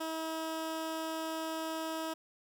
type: tone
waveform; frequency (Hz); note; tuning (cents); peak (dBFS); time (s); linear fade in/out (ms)
15% pulse; 321; E4; -46; -29; 0-2.14; 10
effects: none